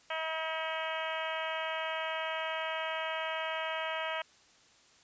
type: harmonic tone with a mistuned harmonic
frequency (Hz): 320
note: D#4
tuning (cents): +49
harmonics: 2 / 3 / 4 / 5 / 6 / 7 / 8 / 9 / 10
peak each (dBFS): -38 / -40 / -41 / -42 / -43 / -43 / -44 / -45 / -45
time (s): 0.1-4.22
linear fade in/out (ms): 5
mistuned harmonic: 10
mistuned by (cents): -20
effects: white hiss -62 dBFS RMS until 5.03 s + resampled to 16000 Hz